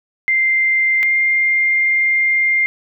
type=tone pair in turn; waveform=sine; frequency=2091 / 2107 Hz; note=C7 / C7; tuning=-2 / +12 cents; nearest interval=unison; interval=14 cents; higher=second; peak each=-12 dBFS; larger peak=neither; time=0.28-1.03 / 1.03-2.66 s; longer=second; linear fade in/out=0 ms; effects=none